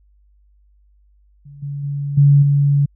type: tone with level steps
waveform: sine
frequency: 142.2 Hz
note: C#3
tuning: 45 cents sharp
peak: -36 / -23 / -20 / -7 / -11 dBFS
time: 1.45-2.86 s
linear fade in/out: 10 ms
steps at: 1.62 / 1.83 / 2.17 / 2.42 s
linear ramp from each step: 10 ms
effects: added 50 Hz sine -51 dBFS peak until 2.95 s